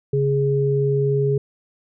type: tone pair together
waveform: sine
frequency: 138.4 / 414.7 Hz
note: C#3 / G#4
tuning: -2 / -3 cents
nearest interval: octave + perfect fifth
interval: 1899 cents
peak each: -19 dBFS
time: 0.13-1.38 s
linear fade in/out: 5 ms
effects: none